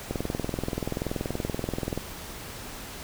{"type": "click train", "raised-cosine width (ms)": 2, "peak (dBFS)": -15, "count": 40, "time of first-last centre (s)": [0.11, 1.976], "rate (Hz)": 20.9, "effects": ["pink hiss -40 dBFS RMS until 3.03 s"]}